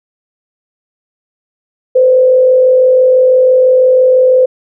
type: tone with frequency modulation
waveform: sine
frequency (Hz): 512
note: C5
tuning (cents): -38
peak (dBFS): -4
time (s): 1.95-4.46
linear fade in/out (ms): 10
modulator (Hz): 46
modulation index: 0.37
effects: none